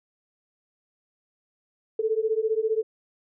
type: beating tone pair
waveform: sine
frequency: 433.1 / 448.1 Hz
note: A4 / A4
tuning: -27 / +32 cents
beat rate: 15 Hz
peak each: -25 dBFS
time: 1.99-2.83 s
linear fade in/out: 5 ms
effects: none

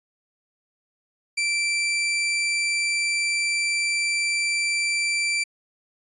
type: tone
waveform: sawtooth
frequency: 2342 Hz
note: D7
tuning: 5 cents flat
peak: -18 dBFS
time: 1.37-5.44 s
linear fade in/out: 10 ms
effects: resampled to 24000 Hz

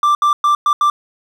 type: tone bursts at uneven times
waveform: triangle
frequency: 1178 Hz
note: D6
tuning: 5 cents sharp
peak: -8 dBFS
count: 5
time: 0.03-0.15 / 0.22-0.33 / 0.44-0.55 / 0.66-0.73 / 0.81-0.9 s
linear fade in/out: 2 ms
effects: 8-bit

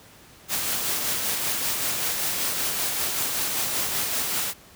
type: noise with tremolo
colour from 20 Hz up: white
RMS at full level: -25 dBFS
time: 0.48-4.54 s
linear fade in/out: 50 ms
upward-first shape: sine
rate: 5.2 Hz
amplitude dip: 30%
effects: pink hiss -50 dBFS RMS until 4.75 s + high-pass 60 Hz 12 dB/octave

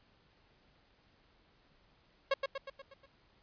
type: tone with echo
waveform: sawtooth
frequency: 546 Hz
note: C#5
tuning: 26 cents flat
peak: -23 dBFS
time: 2.31-2.34 s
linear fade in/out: 5 ms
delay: 120 ms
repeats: 6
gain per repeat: -5 dB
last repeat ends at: 3.06 s
effects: pink hiss -68 dBFS RMS until 3.42 s + resampled to 11025 Hz

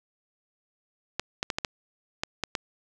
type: clicks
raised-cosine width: 0.2 ms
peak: -10 dBFS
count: 8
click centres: 1.196 / 1.429 / 1.502 / 1.585 / 1.648 / 2.235 / 2.437 / 2.552 s
effects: none

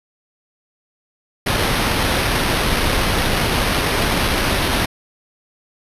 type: noise with sample-and-hold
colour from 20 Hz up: pink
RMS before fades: -18 dBFS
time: 1.46-4.86 s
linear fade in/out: 10 ms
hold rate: 7350 Hz
effects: resampled to 32000 Hz

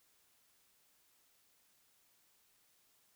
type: silence
effects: white hiss -72 dBFS RMS until 3.15 s

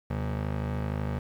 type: ring-modulated tone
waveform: 30% pulse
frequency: 103.83 Hz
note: G#2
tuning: in tune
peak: -23 dBFS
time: 0.1-1.19 s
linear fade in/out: 5 ms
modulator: 26.5 Hz
effects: low-pass 2000 Hz 12 dB/octave + 9-bit

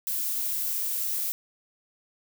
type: noise with high-pass filter sweep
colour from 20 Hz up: violet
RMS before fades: -29 dBFS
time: 0.07-1.32 s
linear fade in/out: 0 ms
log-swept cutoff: 210 to 630 Hz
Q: 6.6
effects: none

